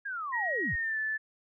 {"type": "linear sweep", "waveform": "sine", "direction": "down", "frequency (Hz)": [1661.2, 34.79], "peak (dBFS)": -33, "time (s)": [0.05, 0.76], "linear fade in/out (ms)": 10}
{"type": "tone with pitch glide", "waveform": "sine", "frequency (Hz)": [1895, 1747.8], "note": ["A#6", "A6"], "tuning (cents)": [28, -12], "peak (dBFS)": -29, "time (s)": [0.32, 1.18], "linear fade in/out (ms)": 20, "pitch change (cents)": -140, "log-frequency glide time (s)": [0.67, 0.98]}
{"effects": []}